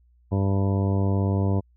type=harmonic tone; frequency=98 Hz; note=G2; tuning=in tune; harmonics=1 / 2 / 3 / 4 / 5 / 6 / 7 / 9 / 10; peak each=-21 / -27 / -31 / -33 / -35 / -37 / -38 / -40 / -41 dBFS; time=0.31-1.61 s; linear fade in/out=20 ms; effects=added 60 Hz sine -56 dBFS peak until 1.76 s